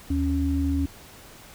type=tone pair together; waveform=sine; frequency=76.96 / 277.2 Hz; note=D#2 / C#4; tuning=-18 / 0 cents; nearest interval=octave + minor seventh; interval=2218 cents; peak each=-24 dBFS; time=0.1-0.86 s; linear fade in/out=5 ms; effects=pink hiss -47 dBFS RMS until 1.54 s